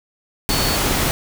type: tone in noise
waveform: sine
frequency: 4435 Hz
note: C#8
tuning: in tune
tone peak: -24 dBFS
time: 0.5-0.76 s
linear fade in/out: 0 ms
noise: pink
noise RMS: -19 dBFS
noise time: 0.49-1.11 s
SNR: -8 dB
effects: none

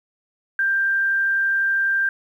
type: tone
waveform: sine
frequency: 1583 Hz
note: G6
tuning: 17 cents sharp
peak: -17 dBFS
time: 0.59-2.09 s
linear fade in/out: 2 ms
effects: 9-bit

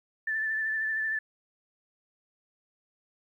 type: tone with vibrato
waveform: sine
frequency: 1760 Hz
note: A6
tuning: in tune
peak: -27 dBFS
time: 0.27-1.19 s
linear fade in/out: 5 ms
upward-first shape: sine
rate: 13 Hz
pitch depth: 25 cents each way
effects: 11-bit

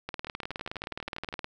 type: two click trains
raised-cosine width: 0.3 ms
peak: -18 / -24 dBFS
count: 27 / 14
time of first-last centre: 0.09-1.444 / 0.27-1.327 s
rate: 19.2 / 12.3 Hz
effects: none

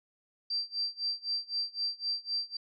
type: tone with tremolo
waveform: sine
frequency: 4699 Hz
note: D8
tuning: in tune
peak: -28 dBFS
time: 0.5-2.57 s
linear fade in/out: 5 ms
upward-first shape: sine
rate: 3.9 Hz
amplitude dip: 95%
effects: none

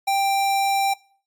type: tone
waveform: square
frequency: 787 Hz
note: G5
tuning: 7 cents sharp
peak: -19 dBFS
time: 0.07-0.94 s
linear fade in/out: 10 ms
effects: noise-tail reverb RT60 0.5 s tail -24 dB re dry + AAC 64 kbps

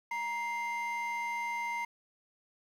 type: tone pair together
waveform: triangle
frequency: 941 / 2093 Hz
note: A#5 / C7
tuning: +16 / 0 cents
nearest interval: octave + major second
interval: 1384 cents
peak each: -32 / -34 dBFS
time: 0.11-1.85 s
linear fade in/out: 5 ms
effects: tanh soft clip ceiling -26 dBFS + 10-bit

